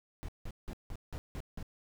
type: noise bursts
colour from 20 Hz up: brown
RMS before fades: -40 dBFS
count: 7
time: 0.23-1.628 s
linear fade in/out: 0 ms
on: 54 ms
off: 170 ms
effects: none